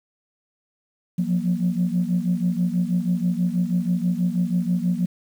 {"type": "tone cluster", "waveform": "sine", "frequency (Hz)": [175.1, 181.3, 235.1], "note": ["F3", "F#3", "A#3"], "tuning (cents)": [5, -35, 15], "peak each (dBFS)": [-22, -22, -27], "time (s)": [1.18, 5.06], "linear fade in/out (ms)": 10, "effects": ["tanh soft clip ceiling -12 dBFS", "8-bit"]}